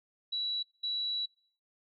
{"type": "tone bursts at uneven times", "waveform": "sine", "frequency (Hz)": 3923, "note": "B7", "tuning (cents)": -12, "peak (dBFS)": -31, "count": 2, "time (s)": [[0.32, 0.63], [0.83, 1.26]], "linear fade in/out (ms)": 10, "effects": ["noise-tail reverb RT60 0.6 s tail -26 dB re dry"]}